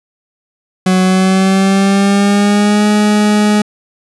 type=tone with pitch glide; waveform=40% pulse; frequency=185.6 to 209.5 Hz; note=F#3 to G#3; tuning=+6 to +15 cents; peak=-7 dBFS; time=0.86-3.62 s; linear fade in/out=5 ms; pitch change=+209 cents; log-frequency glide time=1.02-2.86 s; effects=resampled to 24000 Hz